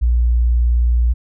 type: tone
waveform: sine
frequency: 59.4 Hz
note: A#1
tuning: 33 cents sharp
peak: -11 dBFS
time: 0.01-1.14 s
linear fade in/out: 20 ms
effects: none